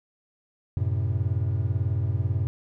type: chord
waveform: triangle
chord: F# diminished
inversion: none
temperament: equal with one note detuned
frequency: 92.5 / 110.64 / 130.81 Hz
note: F#2 / A2 / C3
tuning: 0 / +10 / 0 cents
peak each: -24 / -25 / -28 dBFS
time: 0.77-2.47 s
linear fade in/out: 0 ms
effects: none